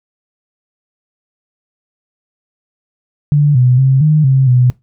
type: tone with pitch steps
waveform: sine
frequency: 146.4 / 125.6 / 133.3 / 153.3 / 133.4 / 125 Hz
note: D3 / B2 / C3 / D#3 / C3 / B2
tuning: -5 / +30 / +33 / -25 / +34 / +21 cents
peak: -6 dBFS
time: 3.32-4.7 s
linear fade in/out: 0 ms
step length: 230 ms
effects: noise-tail reverb RT60 0.2 s tail -21 dB re dry